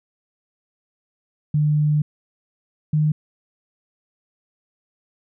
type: tone pair in turn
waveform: sine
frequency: 150 / 152.62 Hz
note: D3 / D#3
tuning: +37 / -33 cents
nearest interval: unison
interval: 30 cents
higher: second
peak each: -15 dBFS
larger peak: neither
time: 1.54-2.02 / 2.93-3.12 s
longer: first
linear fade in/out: 5 ms
effects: none